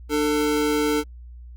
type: tone pair together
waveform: square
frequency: 298.1 / 446.9 Hz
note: D4 / A4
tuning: +26 / +27 cents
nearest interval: perfect fifth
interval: 701 cents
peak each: -23 dBFS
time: 0.09-1.04 s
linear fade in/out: 50 ms
effects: added 60 Hz sine -38 dBFS peak until 1.56 s + Opus 48 kbps